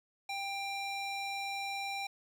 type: tone with band-pass filter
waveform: square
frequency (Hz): 791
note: G5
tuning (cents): +15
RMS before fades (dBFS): -38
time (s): 0.29-2.07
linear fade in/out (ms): 5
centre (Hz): 3000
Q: 0.77
effects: 10-bit